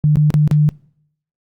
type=tone with dropouts; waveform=sine; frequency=150.1 Hz; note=D3; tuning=38 cents sharp; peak=-9 dBFS; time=0.04-0.69 s; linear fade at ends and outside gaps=0 ms; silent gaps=0.157-0.17 / 0.304-0.341 / 0.476-0.512 s; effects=noise-tail reverb RT60 0.7 s tail -24 dB re dry + Opus 48 kbps